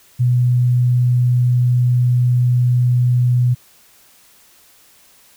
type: tone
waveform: sine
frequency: 123.47 Hz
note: B2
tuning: in tune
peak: -11 dBFS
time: 0.19-3.55 s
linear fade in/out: 20 ms
effects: white hiss -50 dBFS RMS until 5.36 s